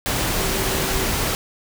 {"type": "tone in noise", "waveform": "sine", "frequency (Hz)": 384, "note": "G4", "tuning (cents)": -36, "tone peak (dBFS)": -29, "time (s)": [0.38, 1.04], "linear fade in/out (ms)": 0, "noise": "pink", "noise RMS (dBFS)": -22, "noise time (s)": [0.06, 1.35], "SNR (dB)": -10, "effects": []}